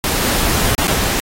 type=noise with dropouts; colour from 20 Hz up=pink; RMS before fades=-17 dBFS; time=0.04-1.2 s; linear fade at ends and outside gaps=0 ms; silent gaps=0.75-0.781 / 0.871-0.879 s; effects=AAC 48 kbps